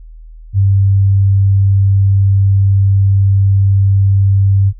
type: tone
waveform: sine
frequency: 98 Hz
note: G2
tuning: in tune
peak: -7 dBFS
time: 0.53-4.73 s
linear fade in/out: 50 ms
effects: noise-tail reverb RT60 0.1 s tail -22 dB re dry + added 40 Hz sine -31 dBFS peak until 4.79 s